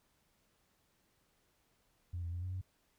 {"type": "tone with pitch steps", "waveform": "sine", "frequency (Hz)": [87.6, 85.3, 87.7, 91.7, 92.9], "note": ["F2", "F2", "F2", "F#2", "F#2"], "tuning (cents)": [6, -40, 8, -15, 7], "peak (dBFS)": -36, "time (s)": [2.13, 2.615], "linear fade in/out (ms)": 10, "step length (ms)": 97, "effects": ["tanh soft clip ceiling -33 dBFS", "pink hiss -75 dBFS RMS until 2.98 s"]}